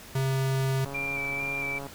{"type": "tone", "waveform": "square", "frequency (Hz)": 133.6, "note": "C3", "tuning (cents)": 36, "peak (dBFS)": -25, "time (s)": [0.15, 0.85], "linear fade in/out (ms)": 5}
{"type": "click train", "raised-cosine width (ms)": 1, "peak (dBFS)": -25, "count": 141, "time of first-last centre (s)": [0.86, 1.867], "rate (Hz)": 139}
{"type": "tone with vibrato", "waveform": "sine", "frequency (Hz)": 2349, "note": "D7", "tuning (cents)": 0, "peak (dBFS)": -29, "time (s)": [0.94, 1.79], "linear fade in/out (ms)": 10, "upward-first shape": "square", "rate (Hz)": 2.2, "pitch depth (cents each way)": 19}
{"effects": ["pink hiss -46 dBFS RMS until 1.94 s"]}